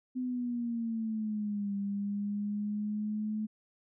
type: exponential two-way sweep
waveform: sine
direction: down then up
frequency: 255.2 to 199.4 to 215.7 Hz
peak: -31 dBFS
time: 0.15-3.47 s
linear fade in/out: 20 ms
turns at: 1.75 s
effects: none